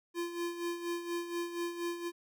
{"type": "tone with tremolo", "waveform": "square", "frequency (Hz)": 344.3, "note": "F4", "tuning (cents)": -25, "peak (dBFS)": -33, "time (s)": [0.14, 2.12], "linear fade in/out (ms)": 50, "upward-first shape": "sine", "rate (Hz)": 4.2, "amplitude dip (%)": 65, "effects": []}